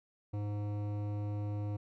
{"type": "tone with hard clipping", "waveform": "triangle", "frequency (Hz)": 103.5, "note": "G#2", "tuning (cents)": -5, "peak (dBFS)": -36, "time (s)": [0.33, 1.77], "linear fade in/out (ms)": 10, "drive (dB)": 18, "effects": []}